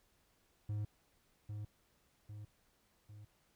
triangle tone with echo, 104.9 Hz, G#2, 18 cents sharp, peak -34 dBFS, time 0.69-0.85 s, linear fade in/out 5 ms, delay 800 ms, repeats 3, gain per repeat -5 dB, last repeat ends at 3.25 s, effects pink hiss -74 dBFS RMS until 3.55 s

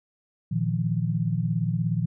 sine chord, Bb suspended fourth, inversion none, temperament equal with one note detuned, 116.54 / 155.56 / 172.51 Hz, Bb2 / Eb3 / F3, 0 / 0 / -21 cents, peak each -27 dBFS, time 0.51-2.06 s, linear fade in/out 10 ms, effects none

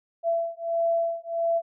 sine beating tone pair, 670 / 671.5 Hz, E5 / E5, +28 / +32 cents, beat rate 1.5 Hz, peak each -26 dBFS, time 0.23-1.62 s, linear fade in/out 50 ms, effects none

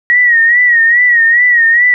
sine tone with vibrato, 1900 Hz, A#6, 33 cents sharp, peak -5 dBFS, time 0.1-1.94 s, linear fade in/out 0 ms, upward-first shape sine, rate 2.4 Hz, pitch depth 76 cents each way, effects none

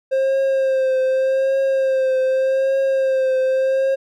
triangle tone with vibrato, 530 Hz, C5, 22 cents sharp, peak -13 dBFS, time 0.11-3.96 s, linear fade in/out 20 ms, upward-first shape triangle, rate 0.84 Hz, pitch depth 34 cents each way, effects none

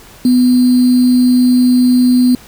sine tone with sample-and-hold, 249.7 Hz, B3, 19 cents sharp, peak -6 dBFS, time 0.25-2.35 s, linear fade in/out 2 ms, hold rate 4410 Hz, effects pink hiss -39 dBFS RMS until 2.47 s

